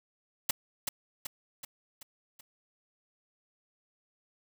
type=noise with echo; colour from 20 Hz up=white; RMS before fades=-27 dBFS; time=0.49-0.51 s; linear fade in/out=5 ms; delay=380 ms; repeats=5; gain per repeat=-5 dB; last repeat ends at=2.41 s; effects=none